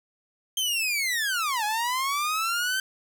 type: linear two-way sweep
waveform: sawtooth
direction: down then up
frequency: 3167 to 826 to 1557 Hz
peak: -21 dBFS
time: 0.57-2.8 s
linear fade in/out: 2 ms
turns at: 1.64 s
effects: none